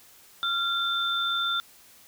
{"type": "tone pair together", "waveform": "sine", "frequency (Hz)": [1381, 3557], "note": ["F6", "A7"], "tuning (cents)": [-20, 18], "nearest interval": "octave + major third", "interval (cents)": 1638, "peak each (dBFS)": -27, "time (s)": [0.43, 1.6], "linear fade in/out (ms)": 0, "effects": ["white hiss -54 dBFS RMS until 2.07 s"]}